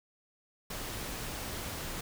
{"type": "noise", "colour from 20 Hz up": "pink", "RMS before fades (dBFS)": -39, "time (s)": [0.7, 2.01], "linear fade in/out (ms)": 5, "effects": []}